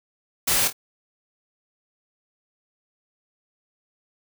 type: noise with echo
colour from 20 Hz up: white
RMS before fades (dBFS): -21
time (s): 0.47-0.68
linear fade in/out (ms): 10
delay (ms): 25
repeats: 2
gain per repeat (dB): -9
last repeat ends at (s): 0.73
effects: none